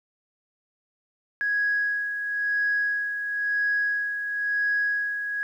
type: tone with tremolo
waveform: sine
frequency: 1661.2 Hz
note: G#6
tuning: in tune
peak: -20 dBFS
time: 1.41-5.43 s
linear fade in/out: 0 ms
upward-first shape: sine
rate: 0.98 Hz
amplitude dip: 55%
effects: tanh soft clip ceiling -16 dBFS + 10-bit